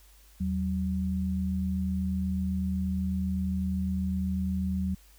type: tone pair together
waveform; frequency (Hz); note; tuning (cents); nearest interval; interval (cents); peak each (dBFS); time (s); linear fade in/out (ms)
sine; 80.16 / 188.2; E2 / F#3; -48 / +30; octave + minor third; 1478; -31 / -28; 0.4-4.95; 10
effects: added 50 Hz sine -55 dBFS peak until 5.18 s + white hiss -60 dBFS RMS until 5.18 s